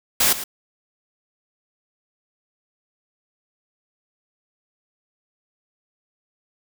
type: noise with echo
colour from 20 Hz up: white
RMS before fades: -17 dBFS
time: 0.2-0.33 s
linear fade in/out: 5 ms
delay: 110 ms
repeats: 1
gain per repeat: -13 dB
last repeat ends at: 0.44 s
effects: none